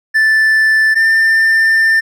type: tone pair in turn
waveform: triangle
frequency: 1760 / 1791.8 Hz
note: A6 / A6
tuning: 0 / +31 cents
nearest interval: unison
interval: 31 cents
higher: second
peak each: -6 dBFS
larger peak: neither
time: 0.14-0.95 / 0.95-2.01 s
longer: second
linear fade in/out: 20 ms
effects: none